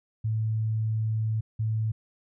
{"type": "tone pair in turn", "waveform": "sine", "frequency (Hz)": [110, 110], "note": ["A2", "A2"], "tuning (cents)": [0, 0], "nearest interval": "unison", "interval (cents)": 0, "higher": "neither", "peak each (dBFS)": -24, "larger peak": "neither", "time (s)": [[0.24, 1.41], [1.59, 1.92]], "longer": "first", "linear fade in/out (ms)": 10, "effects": []}